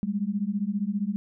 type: beating tone pair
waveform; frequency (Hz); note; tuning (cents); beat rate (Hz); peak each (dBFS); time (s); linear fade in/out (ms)
sine; 196 / 211; G3 / G#3; 0 / +28; 15; -28 / -28; 0.03-1.16; 0
effects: none